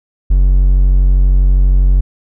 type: tone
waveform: triangle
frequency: 46.25 Hz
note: F#1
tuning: in tune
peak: -4 dBFS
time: 0.3-2.01 s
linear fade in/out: 10 ms
effects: none